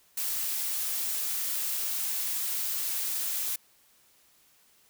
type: noise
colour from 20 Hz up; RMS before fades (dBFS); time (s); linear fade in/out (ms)
blue; -31; 0.17-3.56; 5
effects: white hiss -63 dBFS RMS until 4.89 s